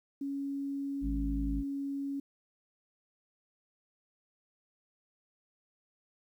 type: tone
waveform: sine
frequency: 278.2 Hz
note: C#4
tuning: 6 cents sharp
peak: -33 dBFS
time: 0.21-2.2 s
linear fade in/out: 5 ms
type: harmonic tone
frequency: 51.91 Hz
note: G#1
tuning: in tune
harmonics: 1 / 3 / 4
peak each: -32 / -42 / -44 dBFS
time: 1.01-1.64 s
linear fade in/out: 50 ms
effects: 11-bit